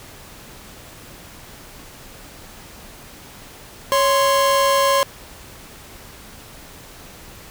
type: tone pair together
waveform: 45% pulse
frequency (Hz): 554.4 / 1046.6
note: C#5 / C6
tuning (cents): 0 / 0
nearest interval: major seventh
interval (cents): 1100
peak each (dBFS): -17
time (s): 3.92-5.03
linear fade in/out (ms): 0
effects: pink hiss -41 dBFS RMS until 7.5 s